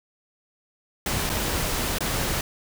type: noise with dropouts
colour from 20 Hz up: pink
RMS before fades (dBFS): -26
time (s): 1.06-2.41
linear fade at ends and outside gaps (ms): 2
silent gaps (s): 1.294-1.299 / 1.985-2.006
effects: none